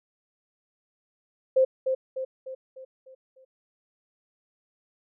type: tone with echo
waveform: sine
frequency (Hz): 523.3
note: C5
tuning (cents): 0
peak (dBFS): -16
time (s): 1.56-1.65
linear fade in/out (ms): 10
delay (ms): 300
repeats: 6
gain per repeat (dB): -6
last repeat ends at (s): 3.45
effects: none